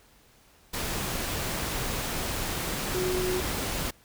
sine tone in noise, 366.7 Hz, F#4, 15 cents flat, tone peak -27 dBFS, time 2.94-3.41 s, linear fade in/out 10 ms, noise pink, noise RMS -31 dBFS, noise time 0.73-3.91 s, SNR +1 dB, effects pink hiss -59 dBFS RMS until 4.04 s

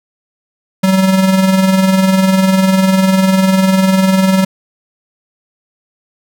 square tone with tremolo, 190 Hz, F#3, 46 cents sharp, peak -6 dBFS, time 0.83-4.45 s, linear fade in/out 10 ms, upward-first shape triangle, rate 20 Hz, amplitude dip 55%, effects none

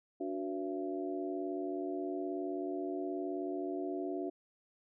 harmonic tone with a mistuned harmonic, 96.3 Hz, G2, 30 cents flat, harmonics 3 / 4 / 5 / 6 / 7, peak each -39 / -38 / -50 / -52 / -42 dBFS, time 0.2-4.3 s, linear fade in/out 10 ms, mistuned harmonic 4, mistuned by -80 cents, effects none

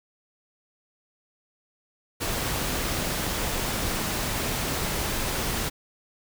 pink noise, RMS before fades -28 dBFS, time 2.2-5.7 s, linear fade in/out 20 ms, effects none

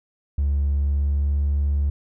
triangle tone with pitch glide, 70.9 to 71.6 Hz, C#2 to D2, +40 to -43 cents, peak -15 dBFS, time 0.38-1.9 s, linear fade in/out 5 ms, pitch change +17 cents, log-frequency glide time 0.8-1.35 s, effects tanh soft clip ceiling -14 dBFS

